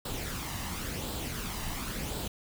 pink noise with flanger, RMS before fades -36 dBFS, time 0.05-2.28 s, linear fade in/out 5 ms, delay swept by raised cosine 0.24 to 1.06 ms, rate 0.94 Hz, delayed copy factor +0.5, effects none

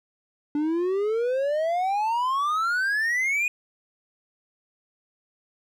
triangle exponential sweep, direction up, 289.5 to 2489 Hz, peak -20 dBFS, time 0.55-3.48 s, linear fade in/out 2 ms, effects none

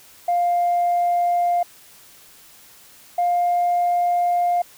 sine tone pair in turn, 701 / 704.1 Hz, F5 / F5, +6 / +14 cents, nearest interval unison, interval 8 cents, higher second, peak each -15 dBFS, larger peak neither, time 0.28-1.63 / 3.18-4.62 s, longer second, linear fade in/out 5 ms, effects tanh soft clip ceiling -13 dBFS + white hiss -48 dBFS RMS until 4.77 s

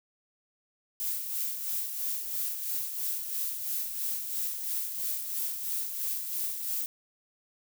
violet noise with tremolo, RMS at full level -31 dBFS, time 1-6.86 s, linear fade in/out 0 ms, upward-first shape sine, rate 3 Hz, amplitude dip 50%, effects none

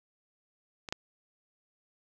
clicks, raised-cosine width 0.2 ms, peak -22 / -14 dBFS, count 2, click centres 0.888 / 0.925 s, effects none

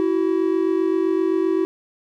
triangle tone pair together, 329.6 / 377.3 Hz, E4 / F#4, 0 / +34 cents, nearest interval major second, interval 234 cents, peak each -18 dBFS, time 0-1.65 s, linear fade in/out 0 ms, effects none

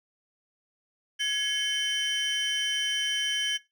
triangle tone cluster, 1678 / 2181 / 3074 / 5780 Hz, G#6 / C#7 / G7 / F#8, +17 / -29 / -35 / -41 cents, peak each -30 / -35 / -26 / -35 dBFS, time 1.19-3.58 s, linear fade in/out 20 ms, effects noise-tail reverb RT60 0.2 s tail -17 dB re dry

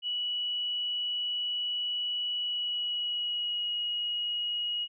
sine tone with pitch glide, 2940 to 2896 Hz, F#7 to F#7, -12 to -38 cents, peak -29 dBFS, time 0.02-4.88 s, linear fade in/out 50 ms, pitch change -26 cents, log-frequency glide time 2.35-3.73 s, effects none

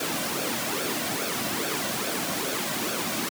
pink noise with flanger, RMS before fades -28 dBFS, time 0-3.29 s, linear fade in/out 5 ms, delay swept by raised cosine 0.99 to 2.39 ms, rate 2.4 Hz, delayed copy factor -0.55, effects high-pass 200 Hz 12 dB/octave

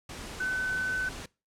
sine tone in noise, 1513 Hz, F#6, 38 cents sharp, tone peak -28 dBFS, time 0.4-1.09 s, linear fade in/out 5 ms, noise pink, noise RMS -41 dBFS, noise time 0.09-1.26 s, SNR +10 dB, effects noise-tail reverb RT60 0.3 s tail -23 dB re dry + low-pass 9000 Hz 12 dB/octave

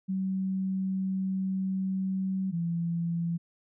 sine tone pair in turn, 190 / 169.27 Hz, F#3 / E3, +46 / +46 cents, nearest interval major second, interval 200 cents, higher first, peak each -27 dBFS, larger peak neither, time 0.08-2.52 / 2.52-3.38 s, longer first, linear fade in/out 20 ms, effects none

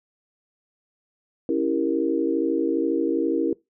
sine chord, C# diminished seventh, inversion none, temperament equal, 277.2 / 329.6 / 392 / 466.2 Hz, C#4 / E4 / G4 / Bb4, 0 / 0 / 0 / 0 cents, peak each -26 / -23 / -29 / -26 dBFS, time 1.49-3.53 s, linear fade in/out 2 ms, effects noise-tail reverb RT60 0.2 s tail -22 dB re dry

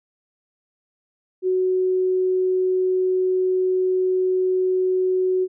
sine tone, 370.9 Hz, F#4, 4 cents sharp, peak -17 dBFS, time 1.42-5.48 s, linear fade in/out 50 ms, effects none

